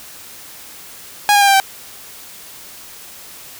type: tone with pitch steps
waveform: sawtooth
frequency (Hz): 825 / 812.7 / 800.6 / 788.7 / 776.9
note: G#5 / G#5 / G5 / G5 / G5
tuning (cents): -12 / -38 / +36 / +10 / -16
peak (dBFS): -5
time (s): 1.29-1.6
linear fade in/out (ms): 0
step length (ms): 62
effects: white hiss -37 dBFS RMS until 3.59 s